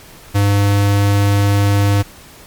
square tone, 100.9 Hz, G#2, 49 cents flat, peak -11 dBFS, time 0.34-2.03 s, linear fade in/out 20 ms, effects pink hiss -40 dBFS RMS until 2.46 s + MP3 96 kbps

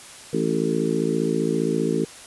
harmonic tone with a mistuned harmonic, 55.1 Hz, A1, 3 cents sharp, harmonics 3 / 4 / 5 / 6 / 7 / 8, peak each -27 / -27 / -27 / -27 / -27 / -27 dBFS, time 0.33-2.05 s, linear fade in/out 5 ms, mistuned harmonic 8, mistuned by +27 cents, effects white hiss -42 dBFS RMS until 2.26 s + resampled to 24000 Hz

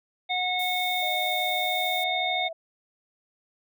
harmonic tone, 730 Hz, F#5, 24 cents flat, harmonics 1 / 3 / 5, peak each -28 / -29 / -29 dBFS, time 0.29-2.49 s, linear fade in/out 20 ms
violet noise, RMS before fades -39 dBFS, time 0.59-2.04 s, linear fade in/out 5 ms
sine tone with pitch glide, 622.3 to 657 Hz, D#5 to E5, 0 to -6 cents, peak -34 dBFS, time 1.02-2.53 s, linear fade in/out 5 ms, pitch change +94 cents, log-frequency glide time 1.61-2.13 s
effects none

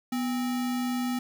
sine tone with sample-and-hold, 246.9 Hz, B3, in tune, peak -26 dBFS, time 0.12-1.19 s, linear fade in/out 5 ms, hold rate 1050 Hz, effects none

